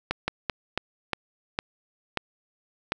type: slowing click train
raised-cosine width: 0.3 ms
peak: -9 dBFS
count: 8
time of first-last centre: 0.11-2.921 s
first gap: 170 ms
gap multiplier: 1.28
effects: none